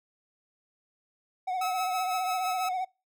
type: tone with vibrato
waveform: triangle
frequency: 740 Hz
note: F#5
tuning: in tune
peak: -26 dBFS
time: 1.47-2.85 s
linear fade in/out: 10 ms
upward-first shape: triangle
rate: 15 Hz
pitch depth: 56 cents each way
type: tone with tremolo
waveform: sawtooth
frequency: 1293 Hz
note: E6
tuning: 34 cents flat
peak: -27 dBFS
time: 1.61-2.69 s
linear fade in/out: 5 ms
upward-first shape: sine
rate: 6 Hz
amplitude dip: 50%
effects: noise-tail reverb RT60 0.3 s tail -26 dB re dry